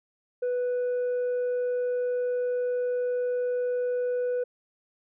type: tone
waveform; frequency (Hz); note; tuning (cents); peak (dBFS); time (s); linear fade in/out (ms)
sine; 493.9; B4; 0; -22; 0.42-4.44; 10
effects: tanh soft clip ceiling -24 dBFS